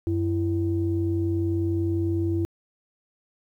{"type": "tone pair together", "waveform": "sine", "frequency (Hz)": [93.61, 333.6], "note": ["F#2", "E4"], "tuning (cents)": [21, 21], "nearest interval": "octave + minor seventh", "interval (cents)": 2200, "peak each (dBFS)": -24, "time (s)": [0.07, 2.45], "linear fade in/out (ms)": 0, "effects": ["tanh soft clip ceiling -14 dBFS", "10-bit"]}